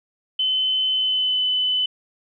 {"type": "tone with pitch glide", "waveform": "sine", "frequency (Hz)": [3046, 3013], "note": ["F#7", "F#7"], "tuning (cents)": [50, 31], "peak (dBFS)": -18, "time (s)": [0.39, 1.86], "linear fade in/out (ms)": 5, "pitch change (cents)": -19, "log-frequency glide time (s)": [0.91, 1.44], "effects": []}